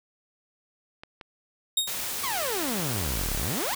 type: clicks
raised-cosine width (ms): 0.3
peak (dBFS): -25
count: 5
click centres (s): 1.035 / 1.212 / 1.947 / 2.405 / 2.625
type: tone with exponential decay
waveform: sawtooth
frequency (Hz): 3729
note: A#7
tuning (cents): 0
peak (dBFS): -16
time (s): 1.77-2.01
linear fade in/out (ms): 5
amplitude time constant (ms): 52
type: noise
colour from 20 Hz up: white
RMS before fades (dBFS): -32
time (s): 1.87-3.75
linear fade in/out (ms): 5
type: exponential two-way sweep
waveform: sawtooth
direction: down then up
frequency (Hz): 1174.7 to 30.28 to 1174.7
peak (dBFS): -25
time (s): 2.23-3.75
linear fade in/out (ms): 10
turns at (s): 3.34
effects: none